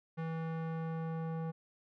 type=tone with low-pass filter sweep; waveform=square; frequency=162.6 Hz; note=E3; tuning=23 cents flat; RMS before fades=-38 dBFS; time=0.17-1.52 s; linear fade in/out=20 ms; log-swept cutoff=1800 to 980 Hz; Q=1; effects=none

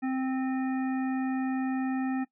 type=harmonic tone with a mistuned harmonic; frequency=261.6 Hz; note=C4; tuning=in tune; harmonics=1 / 3 / 5 / 7 / 9; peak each=-27 / -37 / -45 / -43 / -48 dBFS; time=0.02-2.25 s; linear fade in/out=20 ms; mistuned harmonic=9; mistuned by=+67 cents; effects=noise-tail reverb RT60 0.1 s tail -19 dB re dry

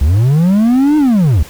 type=linear two-way sweep; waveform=triangle; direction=up then down; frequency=62.7 to 310 to 62.7 Hz; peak=-5 dBFS; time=0.01-1.43 s; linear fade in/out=5 ms; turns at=0.97 s; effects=pink hiss -35 dBFS RMS until 1.49 s

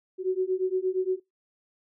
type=beating tone pair; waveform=sine; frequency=368.5 / 377.1 Hz; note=F#4 / F#4; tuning=-7 / +33 cents; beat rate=8.6 Hz; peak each=-27 dBFS; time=0.18-1.2 s; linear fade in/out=50 ms; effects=noise-tail reverb RT60 0.2 s tail -24 dB re dry

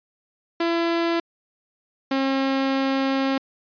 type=tone pair in turn; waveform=sawtooth; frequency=336.5 / 269.4 Hz; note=E4 / C#4; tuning=+36 / -49 cents; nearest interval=major third; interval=385 cents; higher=first; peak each=-16 dBFS; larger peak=neither; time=0.6-1.2 / 2.11-3.38 s; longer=second; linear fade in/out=5 ms; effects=resampled to 11025 Hz

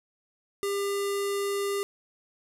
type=tone with low-pass filter; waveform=square; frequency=400.2 Hz; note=G4; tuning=36 cents sharp; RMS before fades=-29 dBFS; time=0.63-1.83 s; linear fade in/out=0 ms; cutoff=11000 Hz; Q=1.8; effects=9-bit

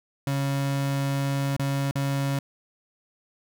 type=tone with dropouts; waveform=35% pulse; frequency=138.59 Hz; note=C#3; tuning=in tune; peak=-22 dBFS; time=0.27-2.39 s; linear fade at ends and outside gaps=2 ms; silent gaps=1.565-1.595 / 1.911-1.955 s; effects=none

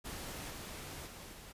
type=noise with level steps; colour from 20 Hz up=pink; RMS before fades=-44 / -46 / -50 / -52 dBFS; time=0.04-1.53 s; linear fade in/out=20 ms; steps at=0.5 / 1.06 / 1.33 s; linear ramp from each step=10 ms; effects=resampled to 32000 Hz

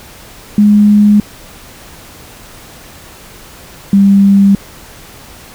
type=tone pair in turn; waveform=sine; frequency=207.7 / 198.1 Hz; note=G#3 / G3; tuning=0 / +18 cents; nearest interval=minor second; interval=82 cents; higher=first; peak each=-3 dBFS; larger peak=neither; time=0.58-1.2 / 3.93-4.55 s; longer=neither; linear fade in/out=2 ms; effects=pink hiss -35 dBFS RMS until 5.54 s

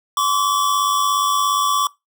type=tone pair together; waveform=square; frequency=1046.5 / 1143.6 Hz; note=C6 / D6; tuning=0 / -46 cents; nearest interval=major second; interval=154 cents; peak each=-24 / -17 dBFS; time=0.17-1.87 s; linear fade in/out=2 ms; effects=noise-tail reverb RT60 0.2 s tail -22 dB re dry

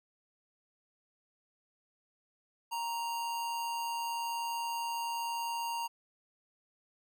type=tone with amplitude modulation; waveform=square; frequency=932.3 Hz; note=A#5; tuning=in tune; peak=-33 dBFS; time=2.71-5.88 s; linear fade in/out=20 ms; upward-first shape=sine; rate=161 Hz; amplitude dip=30%; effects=none

